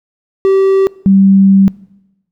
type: tone pair in turn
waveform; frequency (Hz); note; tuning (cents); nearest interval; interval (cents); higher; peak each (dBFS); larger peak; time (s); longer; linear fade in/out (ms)
triangle / sine; 386.6 / 194.48; G4 / G3; -24 / -13; octave; 1189; first; -4; neither; 0.45-0.87 / 1.06-1.68; second; 0
effects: noise-tail reverb RT60 1.0 s tail -22 dB re dry